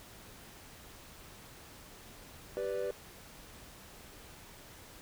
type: chord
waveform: triangle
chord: G major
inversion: none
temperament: equal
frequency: 392 / 493.9 / 587.3 Hz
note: G4 / B4 / D5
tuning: 0 / 0 / 0 cents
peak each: -36 / -34 / -37 dBFS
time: 2.57-2.91 s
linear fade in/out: 0 ms
effects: pink hiss -53 dBFS RMS until 5.01 s